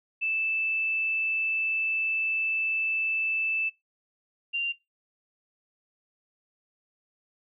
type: tone pair in turn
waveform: sine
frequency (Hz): 2637 / 2779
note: E7 / F7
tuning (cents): 0 / -9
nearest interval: minor second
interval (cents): 91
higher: second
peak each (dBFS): -25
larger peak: neither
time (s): 0.21-3.7 / 4.53-4.73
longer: first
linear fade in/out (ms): 20
effects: noise-tail reverb RT60 0.2 s tail -22 dB re dry